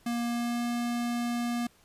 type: tone with pitch glide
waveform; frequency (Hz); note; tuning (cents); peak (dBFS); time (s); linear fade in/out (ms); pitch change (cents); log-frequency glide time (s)
square; 236.7 to 238.6; A#3 to A#3; +27 to +41; -29; 0.06-1.67; 5; +14; 0.25-0.64
effects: pink hiss -62 dBFS RMS until 1.84 s + resampled to 32000 Hz